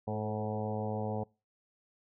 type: harmonic tone with a mistuned harmonic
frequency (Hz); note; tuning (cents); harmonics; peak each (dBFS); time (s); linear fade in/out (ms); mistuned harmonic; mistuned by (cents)
106.8; G#2; +49; 1 / 2 / 3 / 4 / 5 / 6 / 7 / 8 / 9; -37 / -38 / -49 / -40 / -40 / -46 / -41 / -46 / -50; 0.07-1.24; 10; 4; +29
effects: noise-tail reverb RT60 0.3 s tail -25 dB re dry